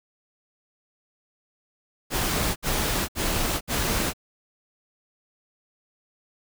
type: noise bursts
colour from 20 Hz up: pink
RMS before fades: -25 dBFS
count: 4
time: 2.1-4.135 s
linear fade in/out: 50 ms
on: 460 ms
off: 65 ms
effects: none